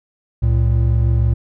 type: tone pair together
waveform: triangle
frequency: 67.37 / 113.5 Hz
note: C#2 / A#2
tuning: -49 / -46 cents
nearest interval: major sixth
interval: 903 cents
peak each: -13 dBFS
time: 0.42-1.34 s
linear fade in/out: 10 ms
effects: none